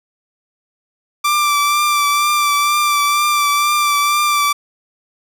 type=tone with vibrato; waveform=sawtooth; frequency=1174.7 Hz; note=D6; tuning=in tune; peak=-9 dBFS; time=1.24-4.53 s; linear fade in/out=10 ms; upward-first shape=triangle; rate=2.1 Hz; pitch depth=28 cents each way; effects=none